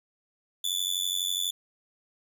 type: tone with amplitude modulation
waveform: sawtooth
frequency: 3483 Hz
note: A7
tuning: 18 cents flat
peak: -20 dBFS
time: 0.64-1.51 s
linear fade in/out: 5 ms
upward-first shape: sine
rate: 92.1 Hz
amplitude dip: 95%
effects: none